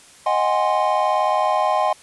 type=chord; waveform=triangle; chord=Ab dominant seventh; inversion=second; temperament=equal with one note detuned; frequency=622.3 / 740 / 819.2 / 1046.5 Hz; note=Eb5 / Gb5 / Ab5 / C6; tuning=0 / 0 / -24 / 0 cents; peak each=-20 dBFS; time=0.26-1.93 s; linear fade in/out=5 ms; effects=white hiss -47 dBFS RMS until 2.02 s + resampled to 24000 Hz